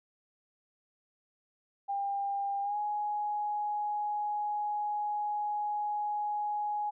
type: tone with pitch glide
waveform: sine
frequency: 799 to 834.4 Hz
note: G5 to G#5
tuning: +33 to +8 cents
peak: -30 dBFS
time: 1.88-6.91 s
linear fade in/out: 20 ms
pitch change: +75 cents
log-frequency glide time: 2.62-2.77 s
effects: none